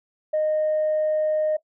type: tone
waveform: sine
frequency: 617 Hz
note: D#5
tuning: 15 cents flat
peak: -18 dBFS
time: 0.33-1.57 s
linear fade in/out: 10 ms
effects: noise-tail reverb RT60 0.1 s tail -18 dB re dry + tanh soft clip ceiling -16 dBFS